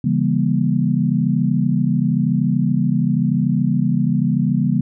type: chord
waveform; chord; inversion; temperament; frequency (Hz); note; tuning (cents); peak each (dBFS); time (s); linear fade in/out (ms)
sine; C# diminished seventh; none; just; 138.59 / 166.31 / 199.57 / 239.5; C#3 / E3 / G3 / Bb3; 0 / +16 / +31 / +47; -20; 0.04-4.81; 5
effects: none